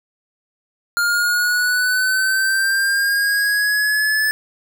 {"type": "linear sweep", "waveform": "square", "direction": "up", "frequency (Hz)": [1405, 1739], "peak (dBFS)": -16, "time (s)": [0.97, 4.31], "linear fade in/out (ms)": 0, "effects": []}